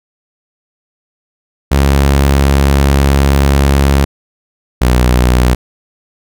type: tone pair in turn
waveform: sawtooth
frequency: 69.3 / 61.74 Hz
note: C#2 / B1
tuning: 0 / 0 cents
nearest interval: major second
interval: 200 cents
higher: first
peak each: -3 dBFS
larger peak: neither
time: 1.71-4.05 / 4.81-5.55 s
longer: first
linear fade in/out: 10 ms
effects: none